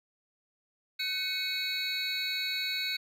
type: tone cluster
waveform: triangle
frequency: 1518 / 2210 / 2519 / 3887 / 4381 Hz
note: F#6 / C#7 / D#7 / B7 / C#8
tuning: +44 / -6 / +21 / -28 / -21 cents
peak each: -40 / -35 / -39 / -33 / -34 dBFS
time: 0.99-2.97 s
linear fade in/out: 10 ms
effects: none